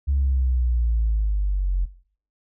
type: exponential sweep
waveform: sine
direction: down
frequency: 70.7 to 44.45 Hz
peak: -17 dBFS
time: 0.07-1.86 s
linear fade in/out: 20 ms
effects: noise-tail reverb RT60 0.5 s tail -18 dB re dry + tanh soft clip ceiling -14 dBFS